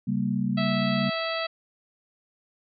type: chord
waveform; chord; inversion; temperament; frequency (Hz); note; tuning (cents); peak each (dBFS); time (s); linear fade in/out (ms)
sine; G diminished; second; equal with one note detuned; 137.32 / 196 / 233.1; Db3 / G3 / Bb3; -16 / 0 / 0; -30 / -26 / -28; 0.07-1.1; 10
type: harmonic tone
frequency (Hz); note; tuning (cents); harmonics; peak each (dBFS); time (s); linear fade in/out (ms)
656; E5; -9; 1 / 2 / 3 / 4 / 5 / 6 / 7; -30 / -33 / -35 / -36 / -37 / -38 / -38; 0.57-1.47; 10
effects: none